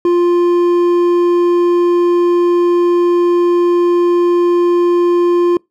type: tone with hard clipping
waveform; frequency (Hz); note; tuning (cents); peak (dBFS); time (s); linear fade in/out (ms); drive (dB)
triangle; 349.2; F4; 0; -10; 0.05-5.57; 2; 9
effects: noise-tail reverb RT60 0.2 s tail -26 dB re dry